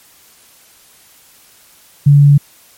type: tone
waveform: sine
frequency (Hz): 143.3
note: D3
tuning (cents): -42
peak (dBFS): -3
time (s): 2.06-2.38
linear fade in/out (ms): 10
effects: white hiss -46 dBFS RMS until 2.77 s + MP3 64 kbps